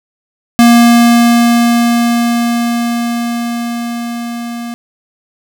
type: tone with level ramp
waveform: square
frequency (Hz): 236.1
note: A#3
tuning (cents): +22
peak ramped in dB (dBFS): -3 to -21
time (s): 0.59-4.74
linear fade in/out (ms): 0
effects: none